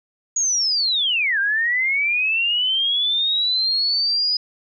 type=linear two-way sweep; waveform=sine; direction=down then up; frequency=6760 to 1568 to 4981 Hz; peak=-17 dBFS; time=0.36-4.37 s; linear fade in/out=5 ms; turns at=1.39 s; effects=none